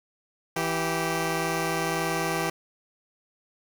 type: tone pair together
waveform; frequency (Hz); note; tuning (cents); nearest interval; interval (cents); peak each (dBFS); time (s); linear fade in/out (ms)
10% pulse; 163.88 / 389.4; E3 / G4; -10 / -12; octave + minor third; 1498; -20; 0.56-2.5; 5
effects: 8-bit